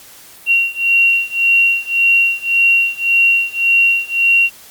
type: beating tone pair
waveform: sine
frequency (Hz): 2748 / 2749.8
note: F7 / F7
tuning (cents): -29 / -27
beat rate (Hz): 1.8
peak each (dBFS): -14 / -13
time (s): 0.46-4.5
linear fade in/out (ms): 50
effects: white hiss -40 dBFS RMS until 4.7 s + Opus 48 kbps